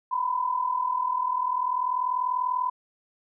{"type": "tone pair together", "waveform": "sine", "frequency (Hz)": [969.7, 1010], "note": ["B5", "B5"], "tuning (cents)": [-32, 39], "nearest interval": "minor second", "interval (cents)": 71, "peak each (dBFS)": [-29, -25], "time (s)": [0.11, 2.7], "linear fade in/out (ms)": 10, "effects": []}